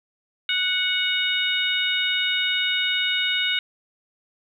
harmonic tone with a mistuned harmonic, 740 Hz, F#5, in tune, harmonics 2 / 3 / 4 / 5, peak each -28 / -26 / -25 / -25 dBFS, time 0.49-3.59 s, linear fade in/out 2 ms, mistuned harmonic 4, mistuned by -25 cents, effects 9-bit

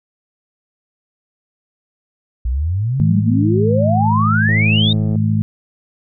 sine exponential sweep, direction up, 56.5 to 3777 Hz, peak -15 dBFS, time 2.45-4.93 s, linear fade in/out 5 ms
harmonic tone, 53.5 Hz, A1, 48 cents flat, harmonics 2 / 3 / 4, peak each -15 / -20 / -18 dBFS, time 3-5.42 s, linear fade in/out 0 ms
click train, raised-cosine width 2 ms, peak -16 dBFS, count 73, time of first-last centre 4.49-5.157 s, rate 108 Hz
effects none

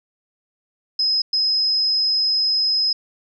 sine tone bursts at uneven times, 5090 Hz, D#8, 39 cents sharp, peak -16 dBFS, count 2, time 0.99-1.22 / 1.33-2.93 s, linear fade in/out 5 ms, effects none

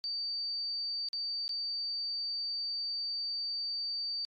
sine tone with dropouts, 4615 Hz, D8, 31 cents flat, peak -33 dBFS, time 0.04-4.25 s, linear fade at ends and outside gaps 0 ms, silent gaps 1.086-1.131 / 1.48-1.493 s, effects AAC 32 kbps

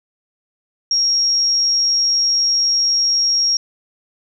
sine tone, 5588 Hz, F8, in tune, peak -13 dBFS, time 0.91-3.57 s, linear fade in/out 2 ms, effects none

